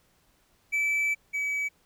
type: tone pair in turn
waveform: triangle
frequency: 2312 / 2283 Hz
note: D7 / D7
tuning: -28 / -50 cents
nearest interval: unison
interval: 22 cents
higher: first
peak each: -22 / -25 dBFS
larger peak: first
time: 0.72-1.15 / 1.33-1.69 s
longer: first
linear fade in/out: 20 ms
effects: pink hiss -66 dBFS RMS until 1.85 s